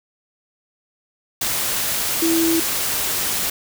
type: tone in noise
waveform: sine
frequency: 329.6 Hz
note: E4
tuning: in tune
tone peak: -16 dBFS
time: 2.22-2.6 s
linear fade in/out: 5 ms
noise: white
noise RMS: -22 dBFS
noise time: 1.41-3.5 s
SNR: +3 dB
effects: none